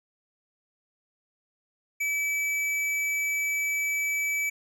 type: tone with hard clipping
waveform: sine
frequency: 2300 Hz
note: D7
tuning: 37 cents flat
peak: -27 dBFS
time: 2-4.5 s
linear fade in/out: 10 ms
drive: 12 dB
effects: none